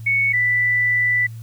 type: tone pair in turn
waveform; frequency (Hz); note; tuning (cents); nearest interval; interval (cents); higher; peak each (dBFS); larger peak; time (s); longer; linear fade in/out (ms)
sine; 2217 / 1979.7; C#7 / B6; 0 / +4; major second; 196; first; -15; neither; 0.06-0.33 / 0.33-1.27; second; 10
effects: added 113 Hz sine -31 dBFS peak until 1.42 s + white hiss -53 dBFS RMS until 1.42 s